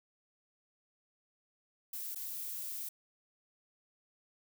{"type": "noise with dropouts", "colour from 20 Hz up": "violet", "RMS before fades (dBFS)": -41, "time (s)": [1.93, 2.89], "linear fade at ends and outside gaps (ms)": 5, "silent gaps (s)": [2.148, 2.157], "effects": []}